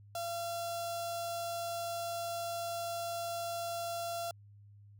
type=tone with notch filter; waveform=sawtooth; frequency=683 Hz; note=F5; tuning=39 cents flat; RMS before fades=-38 dBFS; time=0.15-4.31 s; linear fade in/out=2 ms; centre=2000 Hz; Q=0.97; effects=added 102 Hz sine -54 dBFS peak until 4.99 s